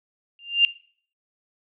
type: tone with exponential growth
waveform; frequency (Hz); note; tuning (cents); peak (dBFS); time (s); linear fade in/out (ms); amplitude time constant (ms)
sine; 2794; F7; 0; -10; 0.39-0.65; 1; 56
effects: noise-tail reverb RT60 0.5 s tail -19 dB re dry